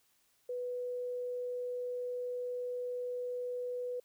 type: tone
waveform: sine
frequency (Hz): 493.9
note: B4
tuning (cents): 0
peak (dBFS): -35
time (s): 0.49-4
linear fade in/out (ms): 5
effects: white hiss -72 dBFS RMS until 4.04 s